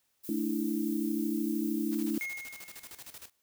violet noise, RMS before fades -45 dBFS, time 0.23-2.25 s, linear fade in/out 20 ms
sine chord, A suspended fourth, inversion none, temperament equal with one note detuned, 220 / 293.7 / 326.6 Hz, A3 / D4 / E4, 0 / 0 / -16 cents, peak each -33 dBFS, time 0.29-2.18 s, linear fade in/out 2 ms
white noise with tremolo, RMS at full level -46 dBFS, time 1.91-3.3 s, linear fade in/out 20 ms, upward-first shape square, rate 13 Hz, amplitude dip 75%
triangle tone with exponential decay, 2155 Hz, C#7, 49 cents flat, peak -30 dBFS, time 2.21-3.13 s, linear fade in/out 0 ms, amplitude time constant 200 ms
effects white hiss -75 dBFS RMS until 3.42 s

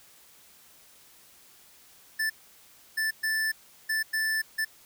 square tone bursts at uneven times, 1760 Hz, A6, in tune, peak -26 dBFS, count 6, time 2.19-2.3 / 2.97-3.11 / 3.23-3.52 / 3.89-4.03 / 4.13-4.42 / 4.58-4.65 s, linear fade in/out 10 ms, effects white hiss -56 dBFS RMS until 4.85 s

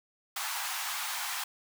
pink high-pass noise, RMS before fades -35 dBFS, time 0.36-1.44 s, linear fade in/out 5 ms, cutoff 780 Hz, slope 48 dB/octave, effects none

